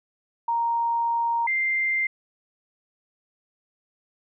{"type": "tone pair in turn", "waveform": "sine", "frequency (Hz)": [932.3, 2093], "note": ["A#5", "C7"], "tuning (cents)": [0, 0], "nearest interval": "octave + major second", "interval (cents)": 1400, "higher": "second", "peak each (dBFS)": -21, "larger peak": "neither", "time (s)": [[0.48, 1.47], [1.47, 2.07]], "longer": "first", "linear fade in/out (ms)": 5, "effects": []}